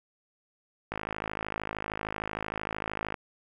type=click train; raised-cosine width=0.5 ms; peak=-17 dBFS; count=119; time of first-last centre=0.92-3.142 s; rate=53.1 Hz; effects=9-bit